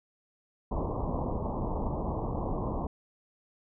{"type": "low-pass noise", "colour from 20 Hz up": "pink", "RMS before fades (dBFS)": -32, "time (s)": [0.71, 2.87], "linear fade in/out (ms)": 5, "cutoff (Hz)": 1100, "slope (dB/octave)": 96, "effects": []}